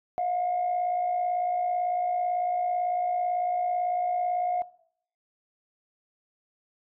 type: tone pair together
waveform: sine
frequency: 659 / 717 Hz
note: E5 / F5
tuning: -1 / +45 cents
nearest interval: minor second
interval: 146 cents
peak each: -31 / -25 dBFS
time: 0.18-4.62 s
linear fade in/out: 0 ms
effects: noise-tail reverb RT60 0.6 s tail -20 dB re dry + tanh soft clip ceiling -20 dBFS